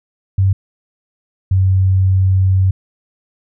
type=tone pair in turn; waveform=sine; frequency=96.3 / 94.59 Hz; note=G2 / F#2; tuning=-30 / +39 cents; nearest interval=unison; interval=31 cents; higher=first; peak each=-9 dBFS; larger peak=neither; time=0.38-0.53 / 1.51-2.71 s; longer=second; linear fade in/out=5 ms; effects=none